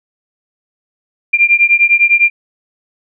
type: beating tone pair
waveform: sine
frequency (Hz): 2383 / 2392.9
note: D7 / D7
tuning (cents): +25 / +32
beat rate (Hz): 9.9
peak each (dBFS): -10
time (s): 1.33-2.3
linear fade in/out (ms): 10
effects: none